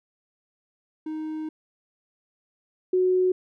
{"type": "tone pair in turn", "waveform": ["triangle", "sine"], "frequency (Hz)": [311.9, 368.2], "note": ["D#4", "F#4"], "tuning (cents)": [4, -8], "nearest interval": "minor third", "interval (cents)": 288, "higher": "second", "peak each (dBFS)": [-27, -18], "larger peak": "second", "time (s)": [[1.06, 1.49], [2.93, 3.32]], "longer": "first", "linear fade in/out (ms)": 5, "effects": []}